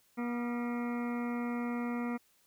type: harmonic tone with a mistuned harmonic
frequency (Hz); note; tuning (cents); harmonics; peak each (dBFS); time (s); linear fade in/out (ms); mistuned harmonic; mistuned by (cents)
240; B3; -49; 1 / 2 / 3 / 4 / 5 / 6 / 8 / 9 / 10; -33 / -43 / -46 / -47 / -47 / -49 / -50 / -50 / -54; 0.17-2.18; 20; 6; -63
effects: white hiss -69 dBFS RMS until 2.46 s